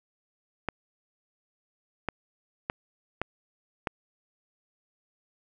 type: clicks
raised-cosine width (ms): 0.5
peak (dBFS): -13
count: 5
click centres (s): 0.687 / 2.087 / 2.699 / 3.216 / 3.872
effects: none